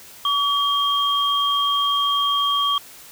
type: tone pair together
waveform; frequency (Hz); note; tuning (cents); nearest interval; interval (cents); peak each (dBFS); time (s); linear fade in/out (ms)
sine; 1137 / 3216; C#6 / G7; +44 / +44; octave + tritone; 1800; -20; 0.25-2.78; 2
effects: white hiss -43 dBFS RMS until 3.11 s